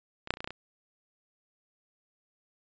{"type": "clicks", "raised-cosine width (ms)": 0.3, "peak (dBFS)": [-24, -8, -17, -27, -21, -18, -20, -24], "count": 8, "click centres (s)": [0.274, 0.306, 0.339, 0.371, 0.405, 0.444, 0.475, 0.506], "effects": ["resampled to 16000 Hz"]}